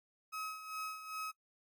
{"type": "tone with tremolo", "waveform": "35% pulse", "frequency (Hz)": 1276, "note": "D#6", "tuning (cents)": 43, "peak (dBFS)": -37, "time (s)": [0.32, 1.32], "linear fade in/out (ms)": 20, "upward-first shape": "sine", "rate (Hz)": 2.5, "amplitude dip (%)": 65, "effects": ["noise-tail reverb RT60 0.1 s tail -24 dB re dry", "AAC 64 kbps"]}